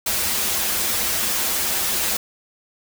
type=noise with comb filter; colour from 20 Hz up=white; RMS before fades=-22 dBFS; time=0.06-2.17 s; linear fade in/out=5 ms; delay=7 ms; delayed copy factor=-0.95; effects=none